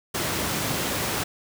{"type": "high-pass noise", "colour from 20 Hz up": "pink", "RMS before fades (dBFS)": -27, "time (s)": [0.14, 1.24], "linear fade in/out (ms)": 10, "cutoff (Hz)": 100, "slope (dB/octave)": 12, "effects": []}